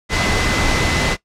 sine tone in noise, 2028 Hz, B6, 45 cents sharp, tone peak -23 dBFS, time 0.09-1.17 s, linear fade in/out 50 ms, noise pink, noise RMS -17 dBFS, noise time 0.09-1.17 s, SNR -9 dB, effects noise-tail reverb RT60 0.1 s tail -17 dB re dry + low-pass 6000 Hz 12 dB/octave

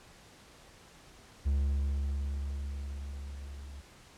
triangle tone with level ramp, 69.9 Hz, C#2, 15 cents sharp, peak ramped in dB -23 to -41 dBFS, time 1.45-3.82 s, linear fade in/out 20 ms, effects pink hiss -56 dBFS RMS until 4.17 s + low-pass 9000 Hz 12 dB/octave

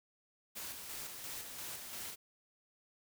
white noise with tremolo, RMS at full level -44 dBFS, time 0.55-2.16 s, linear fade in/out 20 ms, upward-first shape square, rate 2.9 Hz, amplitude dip 35%, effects none

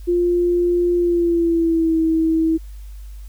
sine tone with pitch glide, 350.1 to 322.9 Hz, F4 to E4, +4 to -36 cents, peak -14 dBFS, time 0.07-2.58 s, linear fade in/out 20 ms, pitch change -140 cents, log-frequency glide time 0.96-1.98 s, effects added 50 Hz sine -32 dBFS peak until 3.28 s + white hiss -54 dBFS RMS until 3.28 s

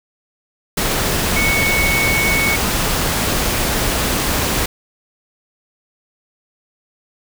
sine tone in noise, 2217 Hz, C#7, in tune, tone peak -16 dBFS, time 1.36-2.56 s, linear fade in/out 5 ms, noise pink, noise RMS -18 dBFS, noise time 0.77-4.66 s, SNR -1 dB, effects none

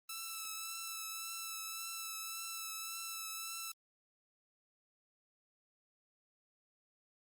5% pulse tone with vibrato, 1318.5 Hz, E6, in tune, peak -30 dBFS, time 0.09-3.72 s, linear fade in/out 5 ms, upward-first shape triangle, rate 1.8 Hz, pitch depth 24 cents each way, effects Opus 24 kbps

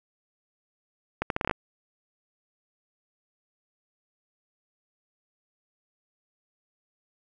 accelerating click train, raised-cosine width 0.5 ms, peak -11 dBFS, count 8, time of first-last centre 1.22-1.512 s, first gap 82 ms, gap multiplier 0.76, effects none

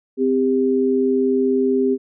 sine tone pair together, 258.7 / 398.9 Hz, C4 / G4, -19 / +30 cents, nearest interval perfect fifth, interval 749 cents, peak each -18 / -17 dBFS, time 0.17-1.98 s, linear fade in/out 50 ms, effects none

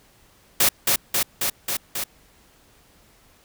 white noise with echo, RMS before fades -17 dBFS, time 0.6-0.69 s, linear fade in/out 5 ms, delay 270 ms, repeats 5, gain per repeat -2 dB, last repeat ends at 2.04 s, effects pink hiss -56 dBFS RMS until 3.44 s

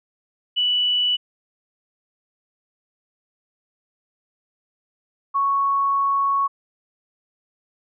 sine tone pair in turn, 2960 / 1108.7 Hz, F#7 / C#6, 0 / 0 cents, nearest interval octave + perfect fourth, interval 1700 cents, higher first, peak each -17 dBFS, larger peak neither, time 0.56-1.17 / 5.34-6.48 s, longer second, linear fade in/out 20 ms, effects none

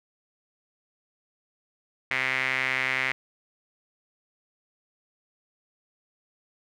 sawtooth tone with band-pass filter, 130.81 Hz, C3, in tune, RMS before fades -27 dBFS, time 2.11-3.12 s, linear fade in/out 0 ms, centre 2100 Hz, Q 5.2, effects none

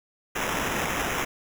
white noise with sample-and-hold, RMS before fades -28 dBFS, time 0.35-1.25 s, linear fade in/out 10 ms, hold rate 4410 Hz, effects none

